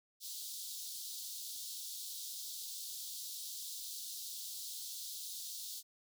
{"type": "high-pass noise", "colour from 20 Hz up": "pink", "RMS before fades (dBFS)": -45, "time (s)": [0.2, 5.83], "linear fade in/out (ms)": 50, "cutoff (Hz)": 3600, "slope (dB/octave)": 48, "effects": []}